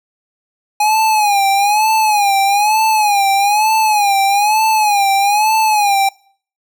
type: tone with vibrato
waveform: square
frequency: 830.6 Hz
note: G#5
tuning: in tune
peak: -11 dBFS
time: 0.8-6.09 s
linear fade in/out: 5 ms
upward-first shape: sine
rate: 1.1 Hz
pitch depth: 100 cents each way
effects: noise-tail reverb RT60 0.5 s tail -23 dB re dry